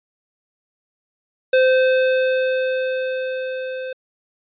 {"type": "tone with level ramp", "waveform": "square", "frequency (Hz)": 517, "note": "C5", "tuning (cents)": -21, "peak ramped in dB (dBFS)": [-12, -27], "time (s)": [1.53, 3.93], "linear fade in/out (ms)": 5, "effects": ["resampled to 8000 Hz"]}